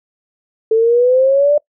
sine exponential sweep, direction up, 439 to 596 Hz, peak -8 dBFS, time 0.71-1.58 s, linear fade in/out 5 ms, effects noise-tail reverb RT60 0.1 s tail -24 dB re dry

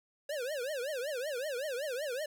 square tone with vibrato, 545 Hz, C#5, 29 cents flat, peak -35 dBFS, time 0.29-2.26 s, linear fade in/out 5 ms, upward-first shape triangle, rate 5.3 Hz, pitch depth 280 cents each way, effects none

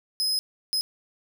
40% pulse tone bursts at uneven times, 5080 Hz, D#8, 35 cents sharp, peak -22 dBFS, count 2, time 0.2-0.39 / 0.73-0.81 s, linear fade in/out 0 ms, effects none

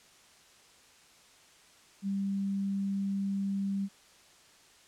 sine tone, 196.9 Hz, G3, 8 cents sharp, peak -29 dBFS, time 2.02-3.89 s, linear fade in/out 50 ms, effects white hiss -59 dBFS RMS until 4.87 s + low-pass 8000 Hz 12 dB/octave

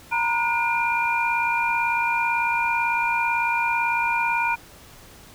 sine tone cluster, 930 / 988 / 1450 / 2396 Hz, A#5 / B5 / F#6 / D7, -4 / 0 / -35 / +34 cents, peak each -23 / -31 / -28 / -24 dBFS, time 0.11-4.56 s, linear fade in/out 20 ms, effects pink hiss -47 dBFS RMS until 5.34 s

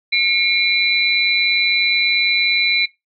sine tone cluster, 2179 / 2370 / 3986 Hz, C#7 / D7 / B7, -30 / +15 / +15 cents, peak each -18 dBFS, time 0.12-2.86 s, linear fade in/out 10 ms, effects noise-tail reverb RT60 0.2 s tail -21 dB re dry

